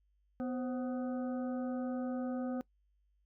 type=harmonic tone with a mistuned harmonic; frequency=249.5 Hz; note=B3; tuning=18 cents sharp; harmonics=1 / 2 / 3 / 5 / 6; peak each=-35 / -42 / -47 / -53 / -57 dBFS; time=0.4-2.61 s; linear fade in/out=0 ms; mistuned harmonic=2; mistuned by=+89 cents; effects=noise-tail reverb RT60 0.1 s tail -21 dB re dry + added 50 Hz sine -70 dBFS peak until 3.25 s